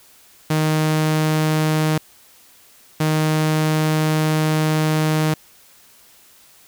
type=tone bursts at uneven times; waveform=sawtooth; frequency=155.56 Hz; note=D#3; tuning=in tune; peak=-12 dBFS; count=2; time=0.5-1.98 / 3-5.34 s; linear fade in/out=5 ms; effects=white hiss -50 dBFS RMS until 6.67 s